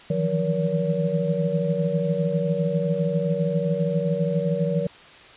sine tone cluster, 158.4 / 165.9 / 178.3 / 474.9 / 567 Hz, D#3 / E3 / F3 / A#4 / C#5, +31 / +11 / +36 / +32 / +39 cents, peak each -27 dBFS, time 0.1-4.87 s, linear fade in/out 5 ms, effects white hiss -46 dBFS RMS until 5.36 s + resampled to 8000 Hz

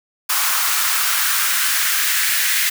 white noise with high-pass filter sweep, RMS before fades -18 dBFS, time 0.29-2.7 s, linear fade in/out 10 ms, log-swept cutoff 1100 to 1900 Hz, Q 2.4, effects none

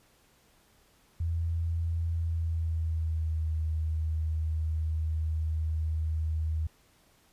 sine tone with pitch glide, 83.2 to 79.03 Hz, E2 to D#2, +17 to +28 cents, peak -27 dBFS, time 1.2-6.67 s, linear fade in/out 5 ms, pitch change -89 cents, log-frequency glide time 2.13-3.5 s, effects pink hiss -64 dBFS RMS until 7.32 s + resampled to 32000 Hz

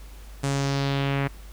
sawtooth tone with low-pass filter sweep, 138.7 Hz, C#3, 1 cent sharp, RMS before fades -25 dBFS, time 0.43-1.28 s, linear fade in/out 10 ms, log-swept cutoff 8700 to 2100 Hz, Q 2.1, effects added 50 Hz sine -40 dBFS peak until 1.52 s + pink hiss -51 dBFS RMS until 1.52 s

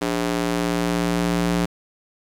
square tone with high-pass filter sweep, 58.4 Hz, A#1, 4 cents sharp, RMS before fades -22 dBFS, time 0.01-1.66 s, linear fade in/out 10 ms, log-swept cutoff 290 to 160 Hz, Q 1.2, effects low-pass 12000 Hz 12 dB/octave + 8-bit

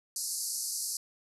white band-pass noise, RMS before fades -35 dBFS, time 0.16-0.97 s, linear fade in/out 2 ms, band 4400 to 12000 Hz, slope 96 dB/octave, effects none

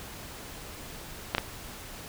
clicks, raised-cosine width 0.3 ms, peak -8 dBFS, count 2, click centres 1.349 / 1.382 s, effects pink hiss -43 dBFS RMS until 2.08 s

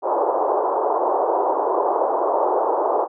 white band-pass noise, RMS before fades -20 dBFS, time 0.02-3.08 s, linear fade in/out 50 ms, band 360 to 1000 Hz, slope 48 dB/octave, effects none

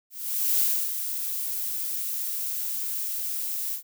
violet noise with ADSR envelope, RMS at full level -22 dBFS, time 0.1-3.83 s, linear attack 490 ms, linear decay 300 ms, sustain -8 dB, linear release 99 ms, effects none

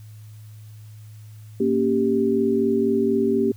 sine chord, G diminished, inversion first, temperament equal, 233.1 / 277.2 / 392 Hz, Bb3 / Db4 / G4, 0 / 0 / 0 cents, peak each -22 / -24 / -20 dBFS, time 1.6-3.52 s, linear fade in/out 5 ms, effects added 107 Hz sine -39 dBFS peak until 3.56 s + white hiss -57 dBFS RMS until 3.56 s

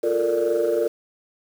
sine chord, Bb major seventh, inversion second, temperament equal with one note detuned, 349.2 / 440 / 462.7 / 587.3 Hz, F4 / A4 / Bb4 / D5, 0 / 0 / -13 / 0 cents, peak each -24 / -25 / -21 / -23 dBFS, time 0.03-0.88 s, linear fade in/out 10 ms, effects tanh soft clip ceiling -13 dBFS + 7-bit

